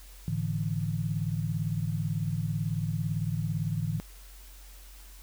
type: chord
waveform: sine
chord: A suspended fourth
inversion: none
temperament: equal with one note detuned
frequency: 107.36 / 146.83 / 164.81 Hz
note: A2 / D3 / E3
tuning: -42 / 0 / 0 cents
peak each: -32 dBFS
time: 0.28-4 s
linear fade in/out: 0 ms
effects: added 46 Hz sine -47 dBFS peak until 5.22 s + white hiss -54 dBFS RMS until 5.22 s